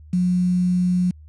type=tone with quantisation; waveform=sine; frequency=180 Hz; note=F#3; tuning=47 cents flat; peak=-16 dBFS; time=0.13-1.11 s; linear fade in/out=5 ms; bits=7; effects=added 76 Hz sine -41 dBFS peak until 1.28 s + resampled to 22050 Hz